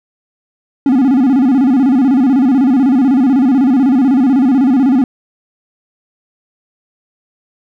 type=tone with vibrato; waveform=triangle; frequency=261.6 Hz; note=C4; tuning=in tune; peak=-5 dBFS; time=0.86-5.04 s; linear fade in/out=2 ms; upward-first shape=square; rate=16 Hz; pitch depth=120 cents each way; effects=none